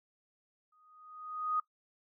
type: tone with exponential growth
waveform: sine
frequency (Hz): 1244.5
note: D#6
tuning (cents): 0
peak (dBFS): -27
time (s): 0.72-1.6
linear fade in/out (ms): 5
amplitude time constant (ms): 190
effects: noise-tail reverb RT60 0.1 s tail -20 dB re dry